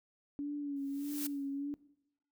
sine tone with vibrato, 284.1 Hz, C#4, 43 cents sharp, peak -35 dBFS, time 0.39-1.74 s, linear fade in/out 0 ms, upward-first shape sine, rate 1.6 Hz, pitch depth 46 cents each way
blue noise with exponential growth, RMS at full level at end -36 dBFS, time 0.76-1.27 s, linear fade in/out 5 ms, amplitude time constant 110 ms
effects noise-tail reverb RT60 0.8 s tail -20 dB re dry

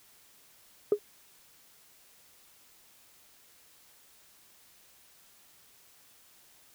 sine tone with exponential decay, 414.3 Hz, G#4, 4 cents flat, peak -15 dBFS, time 0.92-0.99 s, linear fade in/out 2 ms, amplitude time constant 15 ms, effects tanh soft clip ceiling -15 dBFS + white hiss -60 dBFS RMS until 6.74 s

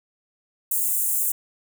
white high-pass noise, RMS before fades -23 dBFS, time 0.71-1.32 s, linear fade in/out 5 ms, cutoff 7400 Hz, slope 48 dB/octave, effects none

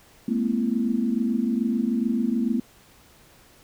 sine tone cluster, 210.8 / 233.2 / 260.1 / 333.9 Hz, G#3 / A#3 / C4 / E4, +26 / +1 / -10 / +22 cents, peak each -28 / -23 / -28 / -32 dBFS, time 0.28-2.6 s, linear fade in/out 5 ms, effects pink hiss -54 dBFS RMS until 3.63 s

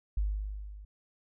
sine tone with level ramp, 51 Hz, G#1, 31 cents flat, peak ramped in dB -25 to -45 dBFS, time 0.17-0.85 s, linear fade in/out 5 ms, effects none

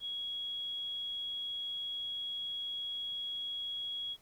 sine tone, 3322 Hz, G#7, in tune, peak -36 dBFS, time 0-4.17 s, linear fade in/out 50 ms, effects pink hiss -65 dBFS RMS until 4.21 s

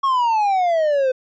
triangle exponential sweep, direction down, 1109 to 507 Hz, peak -13 dBFS, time 0.03-1.12 s, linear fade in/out 10 ms, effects resampled to 16000 Hz

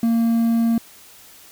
triangle tone with quantisation, 230.1 Hz, A#3, 22 cents flat, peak -13 dBFS, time 0.03-0.78 s, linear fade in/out 2 ms, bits 7, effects white hiss -46 dBFS RMS until 1.51 s

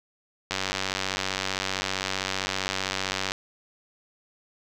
click train, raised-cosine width 0.2 ms, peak -9 dBFS, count 269, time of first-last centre 0.51-3.319 s, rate 95.4 Hz, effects none

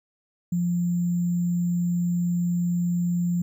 sine tone with sample-and-hold, 174.4 Hz, F3, 2 cents flat, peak -21 dBFS, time 0.52-3.42 s, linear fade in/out 5 ms, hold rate 7350 Hz, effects none

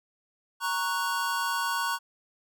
square chord, F# major, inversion first, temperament equal, 932.3 / 1108.7 / 1480 Hz, A#5 / C#6 / F#6, 0 / 0 / 0 cents, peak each -32 dBFS, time 0.6-1.99 s, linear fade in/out 50 ms, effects none

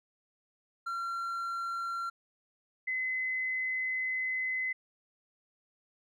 triangle / sine tone pair in turn, 1369 / 2035 Hz, F6 / C7, -35 / -49 cents, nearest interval perfect fifth, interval 686 cents, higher second, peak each -31 / -30 dBFS, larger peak second, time 0.86-2.1 / 2.87-4.73 s, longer second, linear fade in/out 10 ms, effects none

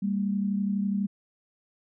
sine tone pair together, 197.82 / 229.9 Hz, G3 / A#3, +16 / -24 cents, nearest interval minor third, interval 260 cents, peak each -25 / -32 dBFS, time 0.02-1.07 s, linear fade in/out 10 ms, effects none

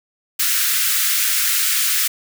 white high-pass noise, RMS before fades -18 dBFS, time 0.39-2.08 s, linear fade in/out 10 ms, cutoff 1300 Hz, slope 48 dB/octave, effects none

